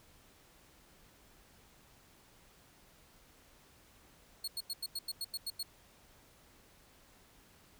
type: tone bursts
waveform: sawtooth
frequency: 4329 Hz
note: C#8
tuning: 42 cents flat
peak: -33 dBFS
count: 10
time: 4.44-5.63 s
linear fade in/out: 5 ms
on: 38 ms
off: 90 ms
effects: pink hiss -63 dBFS RMS until 7.79 s